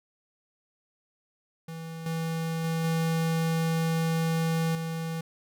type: tone with level steps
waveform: square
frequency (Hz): 163.4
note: E3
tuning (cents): -15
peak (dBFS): -37 / -29 / -27 / -25 / -31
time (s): 1.68-5.21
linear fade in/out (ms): 5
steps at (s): 2.06 / 2.64 / 2.84 / 4.75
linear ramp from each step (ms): 2
effects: none